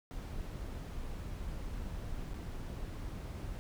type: noise with dropouts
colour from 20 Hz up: brown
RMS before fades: -41 dBFS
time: 0.11-3.59 s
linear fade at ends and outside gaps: 0 ms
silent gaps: 2.336-2.343 s
effects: none